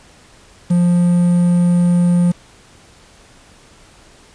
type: tone with quantisation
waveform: triangle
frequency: 175.3 Hz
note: F3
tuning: 7 cents sharp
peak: -8 dBFS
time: 0.7-2.32 s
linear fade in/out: 10 ms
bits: 6
effects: pink hiss -46 dBFS RMS until 4.34 s + resampled to 22050 Hz